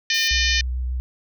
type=harmonic tone; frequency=605 Hz; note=D#5; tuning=49 cents flat; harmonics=3 / 4 / 5 / 6 / 7 / 8 / 9 / 10; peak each=-24 / -25 / -26 / -27 / -27 / -28 / -29 / -29 dBFS; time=0.1-0.61 s; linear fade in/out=2 ms
type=noise; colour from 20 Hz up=violet; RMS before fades=-35 dBFS; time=0.14-0.28 s; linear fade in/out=5 ms
type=tone with vibrato; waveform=sine; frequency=62.6 Hz; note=B1; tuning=24 cents sharp; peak=-22 dBFS; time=0.31-1 s; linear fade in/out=0 ms; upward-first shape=square; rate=6.8 Hz; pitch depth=15 cents each way
effects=none